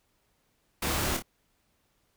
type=noise with echo; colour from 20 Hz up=pink; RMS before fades=-30 dBFS; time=0.82-1.17 s; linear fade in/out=5 ms; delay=27 ms; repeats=2; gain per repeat=-6 dB; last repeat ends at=1.224 s; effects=pink hiss -72 dBFS RMS until 2.16 s